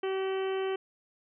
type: harmonic tone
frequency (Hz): 382.9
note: G4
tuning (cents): -41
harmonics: 1 / 2 / 3 / 4 / 5 / 6 / 7 / 8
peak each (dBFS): -29 / -40 / -43 / -46 / -47 / -49 / -48 / -46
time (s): 0.03-0.76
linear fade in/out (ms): 5
effects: none